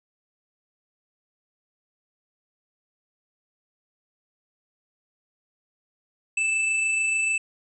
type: tone with amplitude modulation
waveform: square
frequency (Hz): 2637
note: E7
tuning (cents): 0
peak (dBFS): -21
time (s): 6.37-7.38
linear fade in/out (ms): 5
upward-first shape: sine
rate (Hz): 26.8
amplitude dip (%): 25
effects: resampled to 22050 Hz